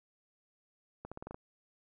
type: accelerating click train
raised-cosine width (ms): 1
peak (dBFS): -29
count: 7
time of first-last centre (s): 1.05-1.345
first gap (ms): 66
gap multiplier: 0.88
effects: none